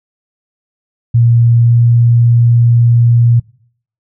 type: tone with pitch glide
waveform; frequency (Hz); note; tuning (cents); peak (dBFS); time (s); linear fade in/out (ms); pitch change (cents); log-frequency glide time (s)
sine; 117.7 to 118.38; A#2 to A#2; +17 to +27; -5; 1.14-3.4; 10; +10; 1.64-1.72
effects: noise-tail reverb RT60 0.6 s tail -23 dB re dry